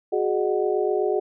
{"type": "tone cluster", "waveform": "sine", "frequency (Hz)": [368.7, 416.5, 610, 741], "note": ["F#4", "G#4", "D#5", "F#5"], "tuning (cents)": [-6, 5, -34, 2], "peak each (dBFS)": [-24, -23, -29, -30], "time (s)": [0.12, 1.2], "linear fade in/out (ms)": 10, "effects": []}